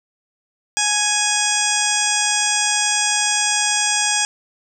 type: harmonic tone with a mistuned harmonic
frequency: 830.6 Hz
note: G#5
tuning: in tune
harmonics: 1 / 2 / 3 / 4 / 6 / 7 / 8 / 9 / 10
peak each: -25 / -25 / -25 / -25 / -25 / -25 / -25 / -25 / -25 dBFS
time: 0.77-4.25 s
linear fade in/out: 0 ms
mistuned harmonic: 1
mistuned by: +16 cents
effects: none